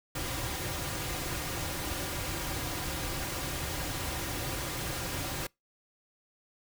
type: noise with comb filter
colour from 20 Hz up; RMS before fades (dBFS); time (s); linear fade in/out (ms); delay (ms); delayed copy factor
pink; -35; 0.15-5.47; 5; 4.6; -0.55
effects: noise-tail reverb RT60 0.2 s tail -26 dB re dry